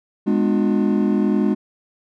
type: chord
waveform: triangle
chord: G# diminished seventh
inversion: none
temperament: just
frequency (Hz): 207.7 / 249.2 / 299 / 358.8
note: G#3 / B3 / D4 / F4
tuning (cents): 0 / +16 / +31 / +47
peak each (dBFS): -16 / -21 / -20 / -22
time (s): 0.26-1.55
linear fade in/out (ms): 20
effects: none